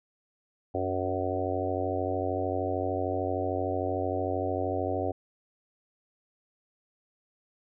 harmonic tone with a mistuned harmonic, 93.2 Hz, F#2, 13 cents sharp, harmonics 1 / 3 / 4 / 5 / 6 / 7 / 8, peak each -35 / -35 / -35 / -35 / -35 / -35 / -35 dBFS, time 0.74-5.12 s, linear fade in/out 10 ms, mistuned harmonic 3, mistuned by +24 cents, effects none

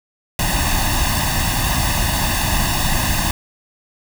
pink noise with comb filter, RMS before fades -18 dBFS, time 0.39-3.31 s, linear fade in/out 2 ms, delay 1.1 ms, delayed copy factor +0.9, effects none

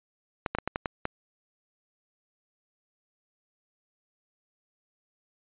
clicks, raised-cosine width 0.5 ms, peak -13 dBFS, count 7, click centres 0.462 / 0.55 / 0.586 / 0.676 / 0.759 / 0.858 / 1.054 s, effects resampled to 8000 Hz

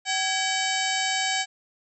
harmonic tone with a mistuned harmonic, 763 Hz, G5, 47 cents flat, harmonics 1 / 2 / 3 / 4 / 5 / 6 / 7 / 8 / 9 / 10, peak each -29 / -30 / -31 / -31 / -34 / -34 / -37 / -38 / -39 / -33 dBFS, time 0.05-1.46 s, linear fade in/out 50 ms, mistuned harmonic 2, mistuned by +140 cents, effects none

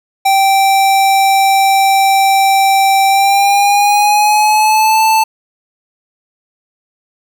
square tone with pitch glide, 780 to 880.6 Hz, G5 to A5, -9 to +1 cents, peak -8 dBFS, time 0.25-5.24 s, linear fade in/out 10 ms, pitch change +210 cents, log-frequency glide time 3.07-5.02 s, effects none

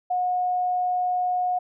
sine tone, 725 Hz, F#5, 35 cents flat, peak -21 dBFS, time 0.1-1.59 s, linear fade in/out 10 ms, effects none

